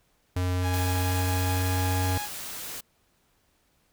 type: tone with pitch glide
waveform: square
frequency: 90.6 to 92.34 Hz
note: F#2 to F#2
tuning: -36 to -3 cents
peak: -25 dBFS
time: 0.36-2.18 s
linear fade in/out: 5 ms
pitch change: +33 cents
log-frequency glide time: 0.6-1.94 s
type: tone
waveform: sawtooth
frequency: 830.6 Hz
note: G#5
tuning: in tune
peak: -29 dBFS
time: 0.61-2.29 s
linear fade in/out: 50 ms
type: noise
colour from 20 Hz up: white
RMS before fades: -37 dBFS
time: 0.73-2.81 s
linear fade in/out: 10 ms
effects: pink hiss -68 dBFS RMS until 3.92 s